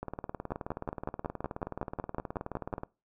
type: two click trains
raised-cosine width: 1 ms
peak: -18 / -22 dBFS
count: 13 / 54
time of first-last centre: 0.52-2.738 / 0.03-2.834 s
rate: 5.41 / 18.9 Hz
effects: noise-tail reverb RT60 0.3 s tail -23 dB re dry